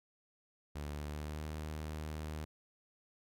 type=tone with pitch glide; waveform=sawtooth; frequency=73.5 to 76.98 Hz; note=D2 to D#2; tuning=+2 to -18 cents; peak=-36 dBFS; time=0.75-2.45 s; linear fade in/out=10 ms; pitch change=+80 cents; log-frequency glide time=0.92-1.49 s; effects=none